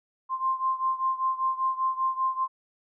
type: beating tone pair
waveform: sine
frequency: 1048 / 1053.1 Hz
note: C6 / C6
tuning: +2 / +11 cents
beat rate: 5.1 Hz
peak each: -26 / -29 dBFS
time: 0.29-2.48 s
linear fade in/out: 50 ms
effects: none